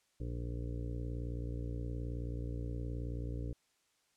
harmonic tone, 58.9 Hz, A#1, 19 cents sharp, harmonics 1 / 2 / 3 / 4 / 5 / 6 / 7 / 8 / 9, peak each -39 / -41 / -52 / -56 / -47 / -60 / -52 / -53 / -57 dBFS, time 0.2-3.53 s, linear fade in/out 5 ms, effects white hiss -75 dBFS RMS until 4.16 s + low-pass 9000 Hz 12 dB/octave

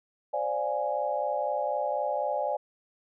sine chord, D half-diminished seventh, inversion third, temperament equal, 523.3 / 587.3 / 698.5 / 830.6 Hz, C5 / D5 / F5 / Ab5, 0 / 0 / 0 / 0 cents, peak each -34 / -30 / -35 / -31 dBFS, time 0.33-2.57 s, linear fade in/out 10 ms, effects none

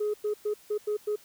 sine tone bursts at uneven times, 420 Hz, G#4, 19 cents sharp, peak -24 dBFS, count 6, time 0-0.14 / 0.24-0.34 / 0.45-0.54 / 0.7-0.78 / 0.87-0.97 / 1.07-1.16 s, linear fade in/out 10 ms, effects tanh soft clip ceiling -23 dBFS + white hiss -56 dBFS RMS until 1.24 s

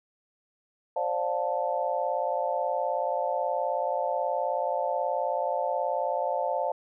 sine chord, D minor seventh, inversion third, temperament just, 528.6 / 587.3 / 704.8 / 881 Hz, C5 / D5 / F5 / A5, +18 / 0 / +16 / +2 cents, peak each -31 dBFS, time 0.96-6.72 s, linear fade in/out 5 ms, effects none

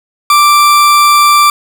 40% pulse tone, 1174.7 Hz, D6, in tune, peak -3 dBFS, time 0.3-1.5 s, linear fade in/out 2 ms, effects none

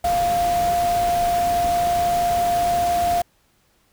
sine tone in noise, 698.5 Hz, F5, in tune, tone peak -17 dBFS, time 0.04-3.22 s, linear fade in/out 5 ms, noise pink, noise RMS -30 dBFS, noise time 0.04-3.22 s, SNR +10 dB, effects pink hiss -62 dBFS RMS until 3.92 s

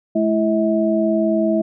sine tone cluster, 214.2 / 332 / 643 Hz, A3 / E4 / E5, -46 / +12 / -43 cents, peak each -19 dBFS, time 0.15-1.62 s, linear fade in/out 10 ms, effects none

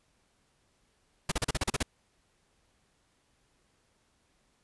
pink noise bursts, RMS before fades -28 dBFS, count 9, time 1.29-1.829 s, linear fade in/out 5 ms, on 27 ms, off 37 ms, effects pink hiss -71 dBFS RMS until 4.63 s + resampled to 24000 Hz

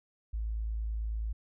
sine tone, 54.6 Hz, A1, 13 cents flat, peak -31 dBFS, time 0.33-1.33 s, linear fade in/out 10 ms, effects none

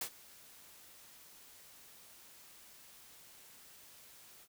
white noise with ADSR envelope, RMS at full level -37 dBFS, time 0.01-4.48 s, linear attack 4 ms, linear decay 77 ms, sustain -21 dB, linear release 54 ms, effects none

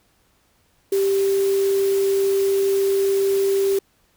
sine tone in noise, 392 Hz, G4, in tune, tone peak -16 dBFS, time 0.92-3.79 s, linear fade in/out 5 ms, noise white, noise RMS -34 dBFS, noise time 0.92-3.79 s, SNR +15 dB, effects pink hiss -62 dBFS RMS until 4.16 s

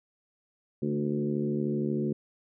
harmonic tone with a mistuned harmonic, 73 Hz, D2, 10 cents flat, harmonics 2 / 3 / 4 / 5 / 6 / 7, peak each -33 / -30 / -36 / -32 / -40 / -43 dBFS, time 0.82-2.13 s, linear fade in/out 5 ms, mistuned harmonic 4, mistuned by +22 cents, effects none

